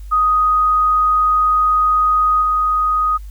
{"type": "tone with level steps", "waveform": "sine", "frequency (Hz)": 1248, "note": "D#6", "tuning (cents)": 5, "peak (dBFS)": [-11, -13], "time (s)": [0.11, 3.18], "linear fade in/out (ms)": 20, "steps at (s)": 2.41, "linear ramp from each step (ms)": 20, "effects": ["added 50 Hz sine -29 dBFS peak until 3.3 s", "white hiss -53 dBFS RMS until 3.3 s"]}